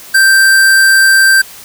square tone, 1568 Hz, G6, in tune, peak -5 dBFS, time 0.14-1.42 s, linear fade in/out 10 ms, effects white hiss -33 dBFS RMS until 1.64 s

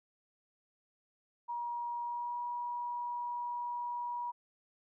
sine tone with pitch glide, 953 to 963.5 Hz, A#5 to B5, +38 to -43 cents, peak -35 dBFS, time 1.48-4.32 s, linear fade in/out 20 ms, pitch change +19 cents, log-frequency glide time 2.02-2.38 s, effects none

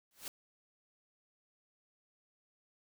white noise with exponential growth, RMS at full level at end -39 dBFS, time 0.11-0.28 s, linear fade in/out 1 ms, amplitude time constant 36 ms, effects none

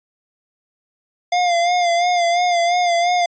square tone with vibrato, 700 Hz, F5, 4 cents sharp, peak -15 dBFS, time 1.32-3.26 s, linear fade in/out 5 ms, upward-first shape sine, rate 2.9 Hz, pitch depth 46 cents each way, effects resampled to 16000 Hz

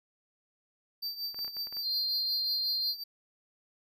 square tone with tremolo, 4650 Hz, D8, 18 cents flat, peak -32 dBFS, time 1.02-3.04 s, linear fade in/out 10 ms, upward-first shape triangle, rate 5.5 Hz, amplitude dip 80%
clicks, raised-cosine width 0.5 ms, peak -35 dBFS, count 8, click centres 1.345 / 1.39 / 1.447 / 1.479 / 1.568 / 1.671 / 1.726 / 1.769 s
sine tone, 4186 Hz, C8, in tune, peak -29 dBFS, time 1.82-2.95 s, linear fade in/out 50 ms
effects none

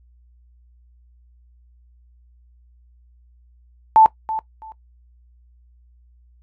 sine tone with echo, 880 Hz, A5, in tune, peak -7 dBFS, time 3.96-4.06 s, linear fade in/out 0 ms, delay 330 ms, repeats 2, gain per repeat -14 dB, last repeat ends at 4.72 s, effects noise-tail reverb RT60 0.1 s tail -18 dB re dry + added 60 Hz sine -50 dBFS peak until 6.42 s

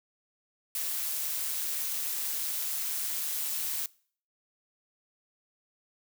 blue noise with amplitude modulation, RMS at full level -31 dBFS, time 0.75-3.86 s, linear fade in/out 2 ms, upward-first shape sine, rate 151 Hz, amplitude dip 35%, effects noise-tail reverb RT60 0.5 s tail -23 dB re dry

